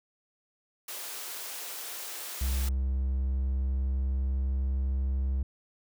white high-pass noise, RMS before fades -39 dBFS, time 0.88-2.69 s, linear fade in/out 5 ms, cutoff 340 Hz, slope 24 dB/octave
triangle tone with pitch glide, 65.8 to 66.41 Hz, C2 to C2, +10 to +26 cents, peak -24 dBFS, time 2.41-5.43 s, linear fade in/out 5 ms, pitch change +16 cents, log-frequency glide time 3.27-5.02 s
effects none

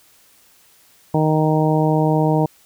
harmonic tone, 155.56 Hz, D#3, in tune, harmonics 1 / 2 / 3 / 4 / 5 / 6, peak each -17 / -20 / -22 / -23 / -24 / -25 dBFS, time 1.14-2.46 s, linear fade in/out 5 ms, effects white hiss -53 dBFS RMS until 2.65 s

